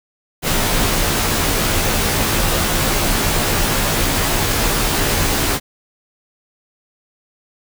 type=noise with comb filter; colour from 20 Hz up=pink; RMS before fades=-17 dBFS; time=0.42-5.6 s; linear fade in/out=50 ms; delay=16 ms; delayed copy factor=-0.95; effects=none